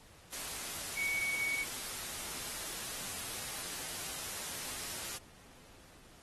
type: tone in noise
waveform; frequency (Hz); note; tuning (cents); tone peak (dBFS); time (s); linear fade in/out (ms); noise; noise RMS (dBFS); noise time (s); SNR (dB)
sine; 2239; C#7; +17; -32; 0.97-1.64; 10; white; -41; 0.32-5.18; +6
effects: pink hiss -59 dBFS RMS until 6.22 s + AAC 32 kbps